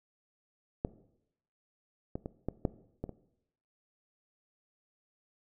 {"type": "clicks", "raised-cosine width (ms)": 2, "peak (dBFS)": [-16, -22, -24, -19, -14, -22, -28], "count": 7, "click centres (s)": [0.849, 2.155, 2.259, 2.486, 2.652, 3.04, 3.093], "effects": ["noise-tail reverb RT60 0.8 s tail -18 dB re dry"]}